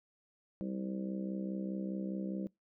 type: harmonic tone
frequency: 64.9 Hz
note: C2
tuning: 13 cents flat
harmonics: 3 / 4 / 5 / 6 / 7 / 8 / 9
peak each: -37 / -50 / -42 / -52 / -54 / -48 / -53 dBFS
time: 0.61-2.47 s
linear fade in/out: 0 ms
effects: noise-tail reverb RT60 0.2 s tail -25 dB re dry